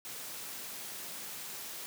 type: high-pass noise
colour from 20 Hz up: white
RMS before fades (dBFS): -43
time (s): 0.05-1.86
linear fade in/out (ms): 0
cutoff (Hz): 110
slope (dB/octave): 48
effects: none